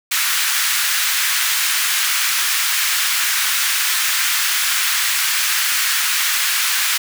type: high-pass noise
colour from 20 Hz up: pink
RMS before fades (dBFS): -18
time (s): 0.11-6.98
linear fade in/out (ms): 10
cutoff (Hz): 1400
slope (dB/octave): 24
effects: none